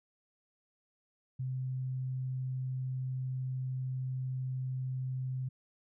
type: tone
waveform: sine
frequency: 129.5 Hz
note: C3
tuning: 17 cents flat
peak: -33 dBFS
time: 1.39-5.49 s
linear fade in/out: 10 ms
effects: none